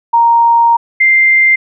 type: tone pair in turn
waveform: sine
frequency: 932.3 / 2093 Hz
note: A#5 / C7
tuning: 0 / 0 cents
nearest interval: octave + major second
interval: 1400 cents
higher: second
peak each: -5 dBFS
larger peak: neither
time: 0.13-0.77 / 1-1.56 s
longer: first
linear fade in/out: 10 ms
effects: none